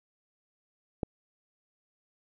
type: click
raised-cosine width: 2 ms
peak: -16 dBFS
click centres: 1.032 s
effects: none